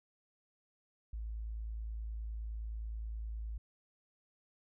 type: tone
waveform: sine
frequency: 54.8 Hz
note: A1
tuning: 6 cents flat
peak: -38 dBFS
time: 1.13-3.58 s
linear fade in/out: 5 ms
effects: none

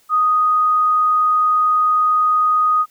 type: tone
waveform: sine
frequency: 1244.5 Hz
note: D#6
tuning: in tune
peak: -12 dBFS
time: 0.09-2.86 s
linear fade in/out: 50 ms
effects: white hiss -56 dBFS RMS until 2.9 s

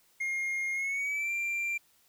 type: tone with pitch glide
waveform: triangle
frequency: 2134 to 2368 Hz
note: C7 to D7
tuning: +34 to +14 cents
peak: -28 dBFS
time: 0.2-1.78 s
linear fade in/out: 10 ms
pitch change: +180 cents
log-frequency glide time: 0.73-1.32 s
effects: white hiss -66 dBFS RMS until 2.08 s

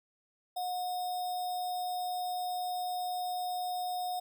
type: tone with sample-and-hold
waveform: sine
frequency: 724 Hz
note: F#5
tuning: 38 cents flat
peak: -32 dBFS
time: 0.56-4.2 s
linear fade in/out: 10 ms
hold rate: 4410 Hz
effects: none

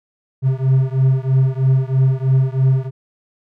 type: beating tone pair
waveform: triangle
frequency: 130.81 / 133.91 Hz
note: C3 / C3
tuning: 0 / +41 cents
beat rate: 3.1 Hz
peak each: -13 / -14 dBFS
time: 0.42-2.91 s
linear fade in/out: 50 ms
effects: none

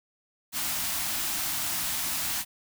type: band-stop noise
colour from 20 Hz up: white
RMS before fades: -30 dBFS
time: 0.52-2.45 s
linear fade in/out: 50 ms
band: 350 to 610 Hz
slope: 96 dB/octave
effects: none

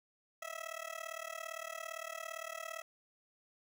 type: tone with amplitude modulation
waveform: 15% pulse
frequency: 652 Hz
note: E5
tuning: 19 cents flat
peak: -32 dBFS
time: 0.42-2.82 s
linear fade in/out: 5 ms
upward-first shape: sine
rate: 37.6 Hz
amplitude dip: 95%
effects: none

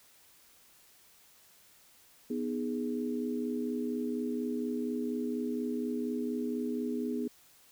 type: chord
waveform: sine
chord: G# minor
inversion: first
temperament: equal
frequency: 246.9 / 311.1 / 415.3 Hz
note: B3 / D#4 / G#4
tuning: 0 / 0 / 0 cents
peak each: -33 / -38 / -37 dBFS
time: 2.3-7.28 s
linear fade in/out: 5 ms
effects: white hiss -61 dBFS RMS until 7.71 s

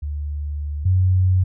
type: tone pair in turn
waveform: sine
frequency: 73.42 / 92.5 Hz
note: D2 / F#2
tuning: 0 / 0 cents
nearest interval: major third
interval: 400 cents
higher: second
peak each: -23 / -13 dBFS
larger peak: second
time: 0.02-0.85 / 0.85-1.44 s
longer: first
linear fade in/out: 10 ms
effects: none

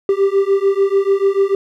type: beating tone pair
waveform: triangle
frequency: 390 / 396.8 Hz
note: G4 / G4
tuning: -9 / +21 cents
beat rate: 6.8 Hz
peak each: -13 dBFS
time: 0.09-1.55 s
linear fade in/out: 2 ms
effects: none

